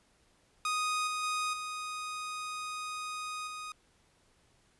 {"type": "tone with level steps", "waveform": "sawtooth", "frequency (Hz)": 1244.5, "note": "D#6", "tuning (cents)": 0, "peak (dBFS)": [-26, -29, -27, -33, -36], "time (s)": [0.65, 3.72], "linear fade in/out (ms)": 2, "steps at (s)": [1.07, 1.23, 1.53, 3.47], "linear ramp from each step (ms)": 5, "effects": ["pink hiss -68 dBFS RMS until 4.79 s", "resampled to 24000 Hz"]}